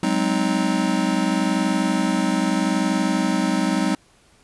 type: chord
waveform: square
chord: Ab dominant seventh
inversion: third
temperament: just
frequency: 186.89 / 207.7 / 259.6 / 311.5 Hz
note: Gb3 / Ab3 / C4 / Eb4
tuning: +18 / 0 / -13 / +2 cents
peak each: -25 dBFS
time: 0.03-3.95 s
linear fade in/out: 2 ms
effects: pink hiss -56 dBFS RMS until 4.43 s + resampled to 24000 Hz